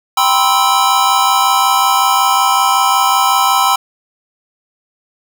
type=chord; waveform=square; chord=C major seventh; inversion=second; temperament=just; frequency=784.9 / 981.1 / 1046.5 / 1308.1 Hz; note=G5 / B5 / C6 / E6; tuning=+2 / -12 / 0 / -14 cents; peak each=-16 dBFS; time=0.17-3.76 s; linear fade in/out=5 ms; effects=none